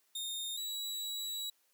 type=tone pair in turn; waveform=sawtooth; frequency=3666 / 3901 Hz; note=A#7 / B7; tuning=-30 / -22 cents; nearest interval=minor second; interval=108 cents; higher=second; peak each=-34 / -34 dBFS; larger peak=neither; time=0.15-0.57 / 0.57-1.5 s; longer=second; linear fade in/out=5 ms; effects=white hiss -73 dBFS RMS until 1.73 s + high-pass 300 Hz 12 dB/octave